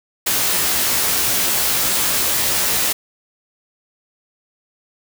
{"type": "noise with comb filter", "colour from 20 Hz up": "white", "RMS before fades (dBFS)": -18, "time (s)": [0.26, 2.93], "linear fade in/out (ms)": 10, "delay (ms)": 16, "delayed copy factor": 0.75, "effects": []}